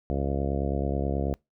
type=harmonic tone; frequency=69.3 Hz; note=C#2; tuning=in tune; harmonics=1 / 2 / 3 / 4 / 5 / 6 / 7 / 8 / 9 / 10; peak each=-29 / -32 / -34 / -35 / -36 / -37 / -37 / -38 / -39 / -39 dBFS; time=0.1-1.34 s; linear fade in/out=0 ms; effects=noise-tail reverb RT60 0.2 s tail -25 dB re dry